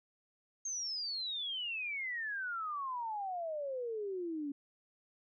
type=exponential sweep; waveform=sine; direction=down; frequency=6480 to 277.2 Hz; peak=-36 dBFS; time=0.65-4.52 s; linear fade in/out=5 ms; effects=none